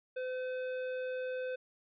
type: tone with hard clipping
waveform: sine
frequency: 510 Hz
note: C5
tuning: 44 cents flat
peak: -37 dBFS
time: 0.16-1.56 s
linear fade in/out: 10 ms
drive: 12 dB
effects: resampled to 8000 Hz